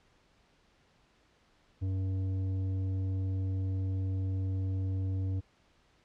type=tone with tanh clipping; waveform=sine; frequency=94.9 Hz; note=F#2; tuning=44 cents sharp; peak=-31 dBFS; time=1.81-5.41 s; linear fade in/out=20 ms; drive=9 dB; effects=pink hiss -67 dBFS RMS until 6.04 s + low-pass 5000 Hz 12 dB/octave